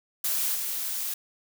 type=noise with level steps; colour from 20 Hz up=blue; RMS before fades=-27 / -31 dBFS; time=0.24-1.14 s; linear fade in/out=5 ms; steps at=0.54 s; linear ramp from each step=20 ms; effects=none